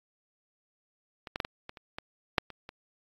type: clicks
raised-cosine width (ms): 0.3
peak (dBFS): -24 / -16 / -12 / -18 / -24 / -30 / -21 / -6 / -27 / -26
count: 10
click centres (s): 1.272 / 1.359 / 1.402 / 1.449 / 1.694 / 1.772 / 1.985 / 2.382 / 2.503 / 2.691
effects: AAC 32 kbps